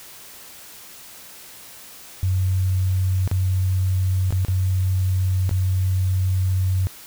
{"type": "tone with dropouts", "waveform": "sine", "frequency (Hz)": 93.4, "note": "F#2", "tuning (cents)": 17, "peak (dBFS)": -17, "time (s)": [2.23, 6.87], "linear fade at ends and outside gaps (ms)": 0, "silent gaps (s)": [[3.276, 3.314], [4.306, 4.325], [4.449, 4.483], [5.493, 5.511]], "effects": ["white hiss -42 dBFS RMS until 7.06 s"]}